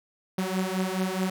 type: beating tone pair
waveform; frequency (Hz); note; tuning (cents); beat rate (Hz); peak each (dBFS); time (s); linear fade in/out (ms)
sawtooth; 185 / 189.7; F#3 / F#3; 0 / +43; 4.7; -25; 0.38-1.3; 5
effects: none